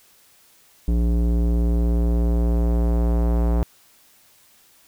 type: tone with low-pass filter sweep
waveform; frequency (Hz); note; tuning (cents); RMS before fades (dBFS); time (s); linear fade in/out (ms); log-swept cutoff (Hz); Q
square; 58.27; A#1; 0; -19; 0.88-3.63; 0; 320 to 800; 1
effects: white hiss -55 dBFS RMS until 4.87 s